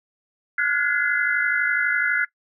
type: tone cluster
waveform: sine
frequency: 1421 / 1473 / 1684 / 2047 Hz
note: F6 / F#6 / G#6 / C7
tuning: +30 / -8 / +24 / -38 cents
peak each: -24 dBFS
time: 0.58-2.25 s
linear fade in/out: 5 ms
effects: noise-tail reverb RT60 0.1 s tail -21 dB re dry